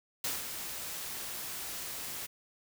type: noise with ADSR envelope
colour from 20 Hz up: white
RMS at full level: -33 dBFS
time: 0.24-2.27 s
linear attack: 3 ms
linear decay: 180 ms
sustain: -7 dB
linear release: 17 ms
effects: none